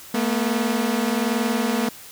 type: tone pair together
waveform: sawtooth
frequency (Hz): 220 / 241.2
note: A3 / B3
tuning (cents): 0 / -41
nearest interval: major second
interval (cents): 159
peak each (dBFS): -19 / -19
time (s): 0.14-1.89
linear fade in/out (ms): 5
effects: white hiss -42 dBFS RMS until 2.11 s